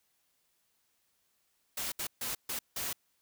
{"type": "noise bursts at uneven times", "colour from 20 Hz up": "white", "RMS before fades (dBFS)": -36, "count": 5, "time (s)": [[1.77, 1.92], [1.99, 2.07], [2.21, 2.35], [2.49, 2.59], [2.76, 2.93]], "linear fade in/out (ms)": 5, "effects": ["white hiss -75 dBFS RMS until 3.21 s"]}